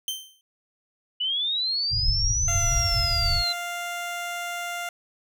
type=tone with exponential decay; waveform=sawtooth; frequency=3112 Hz; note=G7; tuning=13 cents flat; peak=-21 dBFS; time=0.08-0.41 s; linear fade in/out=1 ms; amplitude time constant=71 ms
type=linear two-way sweep; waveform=sine; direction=up then down; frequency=2926 to 6272 to 4024 Hz; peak=-23 dBFS; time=1.2-3.53 s; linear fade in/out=10 ms; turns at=2.52 s
type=low-pass noise; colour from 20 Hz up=pink; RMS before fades=-26 dBFS; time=1.9-3.44 s; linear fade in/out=50 ms; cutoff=130 Hz; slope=96 dB/octave
type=tone with pitch glide; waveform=15% pulse; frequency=690 to 698 Hz; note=F5 to F5; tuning=-21 to -1 cents; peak=-23 dBFS; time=2.48-4.89 s; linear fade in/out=2 ms; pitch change=+20 cents; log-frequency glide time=3.15-3.45 s
effects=none